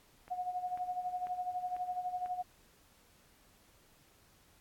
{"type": "click train", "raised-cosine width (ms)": 0.5, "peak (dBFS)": -37, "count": 5, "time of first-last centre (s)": [0.28, 2.26], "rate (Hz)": 2.02}
{"type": "tone with tremolo", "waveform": "sine", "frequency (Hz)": 726, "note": "F#5", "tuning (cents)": -33, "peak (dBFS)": -32, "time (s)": [0.3, 2.43], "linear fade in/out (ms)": 20, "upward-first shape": "sine", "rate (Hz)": 12, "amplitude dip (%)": 70}
{"effects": ["pink hiss -65 dBFS RMS until 4.6 s", "AAC 64 kbps"]}